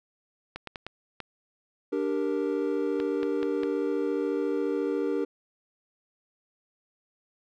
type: clicks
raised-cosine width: 0.3 ms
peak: -20 dBFS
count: 9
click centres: 0.56 / 0.673 / 0.758 / 0.866 / 1.203 / 3.001 / 3.231 / 3.43 / 3.634 s
type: chord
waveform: triangle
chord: G minor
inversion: second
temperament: equal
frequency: 293.7 / 392 / 466.2 Hz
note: D4 / G4 / Bb4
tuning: 0 / 0 / 0 cents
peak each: -28 dBFS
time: 1.92-5.25 s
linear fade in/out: 10 ms
effects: none